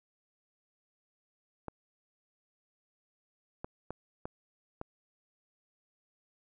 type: clicks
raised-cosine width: 1 ms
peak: -24 dBFS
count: 5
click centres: 1.683 / 3.645 / 3.906 / 4.255 / 4.814 s
effects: none